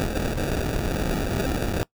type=noise with sample-and-hold; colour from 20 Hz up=pink; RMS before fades=-25 dBFS; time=0-1.83 s; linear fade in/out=0 ms; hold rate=1050 Hz; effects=noise-tail reverb RT60 0.1 s tail -21 dB re dry